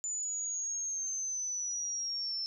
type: linear sweep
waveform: sine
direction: down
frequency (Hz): 7040 to 5320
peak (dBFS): -33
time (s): 0.04-2.46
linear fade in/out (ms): 0
effects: none